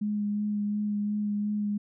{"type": "tone with vibrato", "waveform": "sine", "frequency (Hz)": 207.7, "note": "G#3", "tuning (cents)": 0, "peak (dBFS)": -26, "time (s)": [0.01, 1.78], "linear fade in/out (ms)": 10, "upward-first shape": "sine", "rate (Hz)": 2.8, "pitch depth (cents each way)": 15, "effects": []}